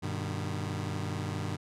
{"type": "chord", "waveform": "sawtooth", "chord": "G augmented", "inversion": "none", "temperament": "just", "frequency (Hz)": [98, 122.5, 153.12], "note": ["G2", "B2", "D#3"], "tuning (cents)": [0, -14, -27], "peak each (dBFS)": [-31, -35, -33], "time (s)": [0.02, 1.57], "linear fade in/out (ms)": 20, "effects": ["low-pass 9000 Hz 12 dB/octave"]}